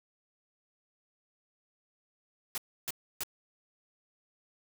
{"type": "noise bursts", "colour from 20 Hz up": "white", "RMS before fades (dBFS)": -35, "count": 3, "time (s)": [2.55, 3.234], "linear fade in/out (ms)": 0, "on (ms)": 28, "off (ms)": 300, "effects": []}